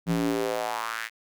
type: tone with high-pass filter sweep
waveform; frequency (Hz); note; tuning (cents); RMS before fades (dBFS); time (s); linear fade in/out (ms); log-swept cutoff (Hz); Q
square; 56.5; A1; +47; -28; 0.06-1.1; 50; 170 to 2000; 3.2
effects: none